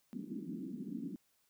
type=band-pass noise; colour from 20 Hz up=white; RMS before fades=-43 dBFS; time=0.13-1.16 s; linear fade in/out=0 ms; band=180 to 300 Hz; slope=48 dB/octave; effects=white hiss -75 dBFS RMS until 1.49 s